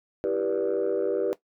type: chord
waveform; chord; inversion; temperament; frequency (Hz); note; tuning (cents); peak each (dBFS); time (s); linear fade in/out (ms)
sine; E minor seventh; none; equal with one note detuned; 329.6 / 392 / 486.5 / 587.3; E4 / G4 / B4 / D5; 0 / 0 / -26 / 0; -31 / -26 / -26 / -30; 0.24-1.33; 0
effects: noise-tail reverb RT60 0.1 s tail -17 dB re dry + tanh soft clip ceiling -18 dBFS